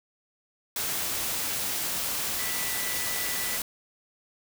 sine tone in noise, 1975.5 Hz, B6, in tune, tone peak -37 dBFS, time 2.39-3.57 s, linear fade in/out 2 ms, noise white, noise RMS -30 dBFS, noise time 0.76-3.62 s, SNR -10 dB, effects none

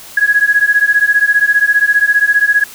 sine beating tone pair, 1661.2 / 1676.2 Hz, G#6 / G#6, 0 / +16 cents, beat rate 15 Hz, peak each -11 dBFS, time 0.17-2.64 s, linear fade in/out 5 ms, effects white hiss -34 dBFS RMS until 2.74 s

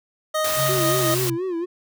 25% pulse tone with tremolo, 622 Hz, D#5, 1 cent flat, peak -16 dBFS, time 0.34-1.15 s, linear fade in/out 10 ms, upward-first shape sine, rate 4.1 Hz, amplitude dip 35%
white noise, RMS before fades -26 dBFS, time 0.44-1.3 s, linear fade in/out 5 ms
sine tone with pitch glide, 136.1 to 129.8 Hz, C#3 to C3, -31 to -13 cents, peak -25 dBFS, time 0.56-1.38 s, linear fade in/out 50 ms, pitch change -82 cents, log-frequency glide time 0.91-1.12 s
triangle tone with vibrato, 354.4 Hz, F4, 25 cents sharp, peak -21 dBFS, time 0.68-1.66 s, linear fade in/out 20 ms, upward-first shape sine, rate 4.2 Hz, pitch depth 120 cents each way
effects none

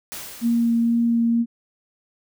white noise with exponential decay, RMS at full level -32 dBFS, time 0.12-1.41 s, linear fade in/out 0 ms, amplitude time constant 280 ms
sine tone with vibrato, 233.1 Hz, A#3, in tune, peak -16 dBFS, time 0.41-1.46 s, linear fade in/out 50 ms, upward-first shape sine, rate 2.1 Hz, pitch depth 8 cents each way
effects none

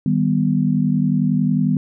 sine chord, Eb augmented, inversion none, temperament equal, 155.56 / 196 / 246.9 Hz, Eb3 / G3 / B3, 0 / 0 / 0 cents, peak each -19 dBFS, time 0.06-1.77 s, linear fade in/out 2 ms, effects none

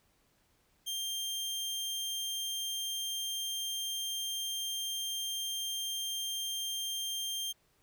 sawtooth tone, 3182 Hz, G7, 25 cents sharp, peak -31 dBFS, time 0.86-7.53 s, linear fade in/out 20 ms, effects pink hiss -71 dBFS RMS until 7.82 s

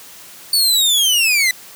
sawtooth linear sweep, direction down, 4516 to 1975.5 Hz, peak -9 dBFS, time 0.53-1.51 s, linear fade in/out 2 ms, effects white hiss -39 dBFS RMS until 1.75 s + high-pass 100 Hz 12 dB/octave

